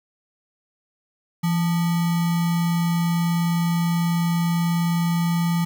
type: tone with sample-and-hold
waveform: sine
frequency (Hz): 169.3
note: E3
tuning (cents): +46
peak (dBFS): -18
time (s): 1.43-5.65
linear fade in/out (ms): 10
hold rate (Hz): 1050
effects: none